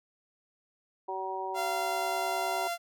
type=harmonic tone; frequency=189.9 Hz; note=F#3; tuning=45 cents sharp; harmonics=2 / 3 / 4 / 5; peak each=-38 / -43 / -37 / -36 dBFS; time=1.08-2.68 s; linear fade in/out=10 ms
type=tone; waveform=sawtooth; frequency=690 Hz; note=F5; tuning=21 cents flat; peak=-27 dBFS; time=1.54-2.78 s; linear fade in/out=50 ms
effects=none